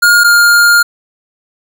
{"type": "tone pair in turn", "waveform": "square", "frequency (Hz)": [1423, 1410.7], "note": ["F6", "F6"], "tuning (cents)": [32, 17], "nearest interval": "unison", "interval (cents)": 15, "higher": "first", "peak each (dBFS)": -5, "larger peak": "neither", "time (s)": [[0.02, 0.24], [0.24, 0.83]], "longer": "second", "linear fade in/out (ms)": 10, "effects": []}